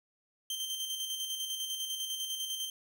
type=tone with tremolo; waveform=sawtooth; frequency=3136 Hz; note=G7; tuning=in tune; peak=-30 dBFS; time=0.5-2.7 s; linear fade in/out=2 ms; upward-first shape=square; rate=10 Hz; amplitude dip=40%; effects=none